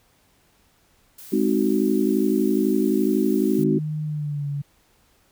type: noise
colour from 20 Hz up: blue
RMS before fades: -42 dBFS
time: 1.18-3.64 s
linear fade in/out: 5 ms
type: chord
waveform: sine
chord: Ab dominant seventh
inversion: none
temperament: just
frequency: 207.7 / 259.6 / 311.5 / 373.8 Hz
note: Ab3 / C4 / Eb4 / Gb4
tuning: 0 / -13 / +2 / +18 cents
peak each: -23 dBFS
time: 1.32-3.79 s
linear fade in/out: 10 ms
type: tone with pitch glide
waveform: sine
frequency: 153.1 to 142.85 Hz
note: D#3 to D3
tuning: -28 to -48 cents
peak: -24 dBFS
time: 3.58-4.62 s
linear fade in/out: 10 ms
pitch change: -120 cents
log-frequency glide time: 4.04-4.47 s
effects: pink hiss -61 dBFS RMS until 5.31 s